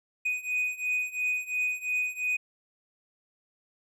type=beating tone pair; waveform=triangle; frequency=2489 / 2491.9 Hz; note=D#7 / D#7; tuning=0 / +2 cents; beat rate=2.9 Hz; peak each=-30 / -28 dBFS; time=0.25-2.37 s; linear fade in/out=10 ms; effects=none